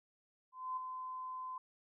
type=tone with ADSR envelope; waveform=sine; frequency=1026 Hz; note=C6; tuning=34 cents flat; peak=-35 dBFS; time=0.52-1.58 s; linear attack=250 ms; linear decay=7 ms; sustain=-6 dB; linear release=3 ms; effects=none